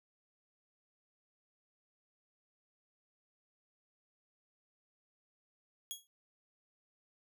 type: tone with exponential decay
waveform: 15% pulse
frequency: 3317 Hz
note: G#7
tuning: 3 cents flat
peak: -29 dBFS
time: 5.91-6.07 s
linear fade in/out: 0 ms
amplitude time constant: 33 ms
effects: none